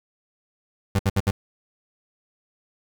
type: tone bursts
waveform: 30% pulse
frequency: 98 Hz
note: G2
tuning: in tune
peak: -15 dBFS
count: 4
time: 0.95-1.31 s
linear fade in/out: 5 ms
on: 42 ms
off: 64 ms
effects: 9-bit